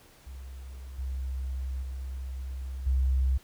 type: tone with level steps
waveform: sine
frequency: 65.41 Hz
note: C2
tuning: in tune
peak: -39 / -30 / -33 / -22 dBFS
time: 0.26-3.38 s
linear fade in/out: 10 ms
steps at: 0.98 / 1.82 / 2.86 s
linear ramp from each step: 10 ms
effects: pink hiss -57 dBFS RMS until 3.43 s